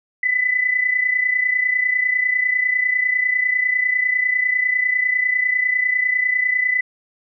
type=tone pair together; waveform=sine; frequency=1977 / 2007 Hz; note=B6 / B6; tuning=+1 / +27 cents; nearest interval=unison; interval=26 cents; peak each=-22 / -17 dBFS; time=0.23-6.81 s; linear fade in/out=5 ms; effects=none